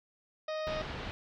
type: harmonic tone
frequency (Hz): 622.3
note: D#5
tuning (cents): 0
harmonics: 1 / 2 / 3 / 4 / 5 / 6 / 7 / 8 / 9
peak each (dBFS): -34 / -43 / -47 / -50 / -55 / -49 / -57 / -54 / -58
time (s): 0.48-0.82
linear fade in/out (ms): 5
type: low-pass noise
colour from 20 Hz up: pink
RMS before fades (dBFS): -40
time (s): 0.67-1.11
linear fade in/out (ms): 0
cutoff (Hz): 4000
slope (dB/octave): 24
effects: none